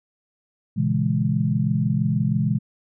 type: chord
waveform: sine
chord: A# half-diminished seventh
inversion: none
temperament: equal with one note detuned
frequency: 118.65 / 138.59 / 164.81 / 207.7 Hz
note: A#2 / C#3 / E3 / G#3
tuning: +31 / 0 / 0 / 0 cents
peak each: -24 dBFS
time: 0.76-2.59 s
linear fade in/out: 20 ms
effects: none